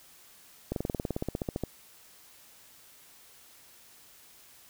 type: slowing click train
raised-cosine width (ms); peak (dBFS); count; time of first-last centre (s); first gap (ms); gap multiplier
2; -17; 17; 0.72-1.637; 42; 1.04
effects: white hiss -56 dBFS RMS until 4.69 s